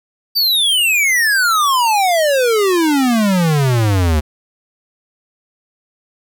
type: exponential sweep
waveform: square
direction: down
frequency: 4699 to 73.42 Hz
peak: -12 dBFS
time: 0.35-4.21 s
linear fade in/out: 20 ms
effects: none